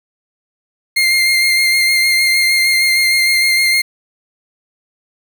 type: tone with vibrato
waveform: 30% pulse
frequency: 2114 Hz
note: C7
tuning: 17 cents sharp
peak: -8 dBFS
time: 0.96-3.82 s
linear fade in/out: 10 ms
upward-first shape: sine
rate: 6.5 Hz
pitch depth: 20 cents each way
effects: 7-bit